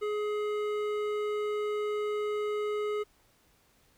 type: tone with hard clipping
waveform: sine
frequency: 420 Hz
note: G#4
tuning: 19 cents sharp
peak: -31 dBFS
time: 0.01-3.04 s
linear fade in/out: 20 ms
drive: 12 dB
effects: pink hiss -66 dBFS RMS until 3.97 s